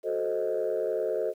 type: chord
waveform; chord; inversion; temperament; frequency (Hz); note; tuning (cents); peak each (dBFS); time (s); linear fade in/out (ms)
sine; F# diminished seventh; none; equal with one note detuned; 370 / 440 / 523.3 / 624.4; F#4 / A4 / C5 / Eb5; 0 / 0 / 0 / +6; -33 / -29 / -31 / -31; 0.03-1.34; 50
effects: tanh soft clip ceiling -19 dBFS + 10-bit